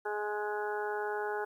harmonic tone, 209.3 Hz, G#3, 14 cents sharp, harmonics 2 / 3 / 4 / 5 / 6 / 7 / 8, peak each -35 / -47 / -37 / -46 / -50 / -40 / -47 dBFS, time 0.05-1.45 s, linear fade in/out 10 ms, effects 11-bit

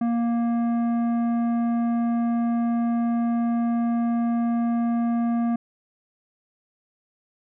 sine tone with tanh clipping, 234.3 Hz, A#3, 9 cents sharp, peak -22 dBFS, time 0.01-5.56 s, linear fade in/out 5 ms, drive 11 dB, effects none

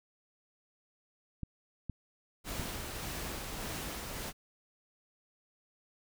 clicks, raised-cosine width 5 ms, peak -25 dBFS, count 3, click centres 1.433 / 1.897 / 2.597 s
pink noise with tremolo, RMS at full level -39 dBFS, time 2.44-4.33 s, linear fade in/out 50 ms, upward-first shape sine, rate 1.7 Hz, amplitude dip 25%
effects none

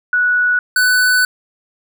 sine / square tone pair in turn, 1471 / 1495.8 Hz, F#6 / F#6, -11 / +18 cents, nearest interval unison, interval 29 cents, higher second, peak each -11 dBFS, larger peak neither, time 0.13-0.59 / 0.76-1.25 s, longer second, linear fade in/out 2 ms, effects none

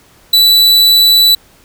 45% pulse tone, 3962 Hz, B7, 5 cents sharp, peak -5 dBFS, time 0.33-1.35 s, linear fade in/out 5 ms, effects pink hiss -46 dBFS RMS until 1.64 s

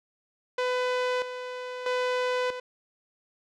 sawtooth tone with tremolo, 501 Hz, B4, 25 cents sharp, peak -21 dBFS, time 0.58-2.6 s, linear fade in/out 5 ms, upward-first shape square, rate 0.78 Hz, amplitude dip 65%, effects low-pass 4000 Hz 12 dB/octave

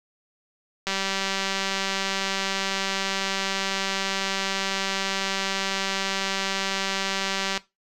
click train, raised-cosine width 0.2 ms, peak -9 dBFS, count 1302, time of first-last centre 0.87-7.576 s, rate 194 Hz, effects noise-tail reverb RT60 0.2 s tail -17 dB re dry

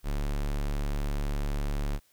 square tone, 35.98 Hz, D1, 35 cents flat, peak -28 dBFS, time 0.03-2 s, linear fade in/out 50 ms, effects white hiss -66 dBFS RMS until 2.12 s

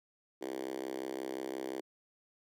5% pulse tone with high-pass filter, 65.7 Hz, C2, 8 cents sharp, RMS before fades -40 dBFS, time 0.41-1.81 s, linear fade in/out 10 ms, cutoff 350 Hz, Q 3.8, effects none

